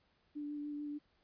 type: tone with vibrato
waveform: sine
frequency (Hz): 293.6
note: D4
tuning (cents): 0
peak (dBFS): -39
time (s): 0.35-0.99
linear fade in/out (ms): 20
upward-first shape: sine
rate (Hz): 6.8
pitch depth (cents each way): 14
effects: pink hiss -74 dBFS RMS until 1.23 s + resampled to 11025 Hz